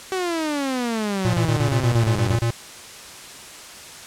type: exponential sweep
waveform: sawtooth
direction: down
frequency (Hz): 383.4 to 91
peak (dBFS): -18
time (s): 0.12-2.36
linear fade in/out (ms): 0
type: tone bursts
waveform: square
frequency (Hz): 116.54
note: A#2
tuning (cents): 0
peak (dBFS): -19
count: 11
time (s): 1.25-2.505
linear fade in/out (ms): 0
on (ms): 85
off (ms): 32
effects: white hiss -39 dBFS RMS until 4.06 s + low-pass 9000 Hz 12 dB/octave